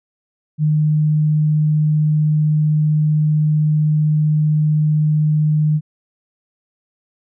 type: tone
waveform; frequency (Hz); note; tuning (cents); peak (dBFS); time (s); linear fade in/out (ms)
sine; 152.6; D#3; -33; -12; 0.58-5.81; 50
effects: none